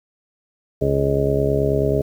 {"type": "harmonic tone", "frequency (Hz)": 69.3, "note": "C#2", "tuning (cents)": 0, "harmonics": [1, 2, 3, 4, 5, 6, 7, 8, 9], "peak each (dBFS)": [-26, -22, -32, -26, -32, -20, -32, -27, -24], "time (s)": [0.81, 2.02], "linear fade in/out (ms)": 10, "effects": ["8-bit"]}